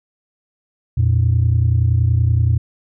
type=tone pair together; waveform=sine; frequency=85.94 / 116.54 Hz; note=F2 / A#2; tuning=-27 / 0 cents; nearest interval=perfect fourth; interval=527 cents; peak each=-14 / -13 dBFS; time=0.97-2.58 s; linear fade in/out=10 ms; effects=tanh soft clip ceiling -7 dBFS